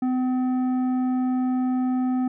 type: tone with tanh clipping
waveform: sine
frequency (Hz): 254.5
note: C4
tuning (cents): -48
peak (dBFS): -22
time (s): 0.02-2.28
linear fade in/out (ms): 5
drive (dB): 9
effects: none